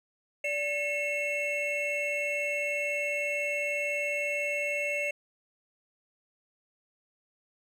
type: tone cluster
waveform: triangle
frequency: 583 / 2179 / 2689 Hz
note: D5 / C#7 / E7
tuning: -13 / -30 / +34 cents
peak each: -31 dBFS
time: 0.44-5.11 s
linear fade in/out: 5 ms
effects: none